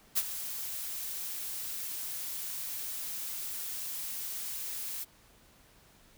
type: noise with ADSR envelope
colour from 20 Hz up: blue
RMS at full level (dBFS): -26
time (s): 0.15-5.05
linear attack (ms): 28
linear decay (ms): 41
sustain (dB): -12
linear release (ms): 23
effects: pink hiss -61 dBFS RMS until 6.17 s